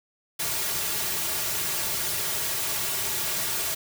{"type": "noise with comb filter", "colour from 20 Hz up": "white", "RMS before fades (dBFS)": -28, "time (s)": [0.39, 3.75], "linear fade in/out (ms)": 10, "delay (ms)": 3.9, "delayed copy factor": -0.75, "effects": []}